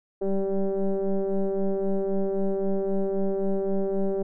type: tone with frequency modulation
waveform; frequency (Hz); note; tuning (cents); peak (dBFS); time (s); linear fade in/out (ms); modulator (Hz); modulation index
sine; 195.9; G3; -1; -21; 0.21-4.23; 10; 194; 1.8
effects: tanh soft clip ceiling -17 dBFS